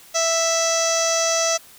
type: tone with low-pass filter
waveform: sawtooth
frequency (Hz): 659.3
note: E5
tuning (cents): 0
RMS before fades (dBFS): -20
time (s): 0.14-1.58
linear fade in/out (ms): 20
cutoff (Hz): 6100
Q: 8.9
effects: white hiss -47 dBFS RMS until 1.78 s